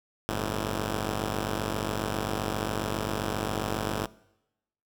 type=tone pair together; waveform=5% pulse; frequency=47.46 / 108.6 Hz; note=F#1 / A2; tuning=+45 / -22 cents; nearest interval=octave + major second; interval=1433 cents; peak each=-20 dBFS; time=0.29-4.06 s; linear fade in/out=0 ms; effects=noise-tail reverb RT60 0.9 s tail -21 dB re dry